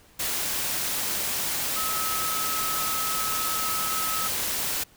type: tone in noise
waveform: sine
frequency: 1288 Hz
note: E6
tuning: 41 cents flat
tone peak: -30 dBFS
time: 1.76-4.28 s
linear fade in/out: 10 ms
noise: white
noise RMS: -28 dBFS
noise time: 0.19-4.84 s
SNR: -5 dB
effects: pink hiss -56 dBFS RMS until 4.96 s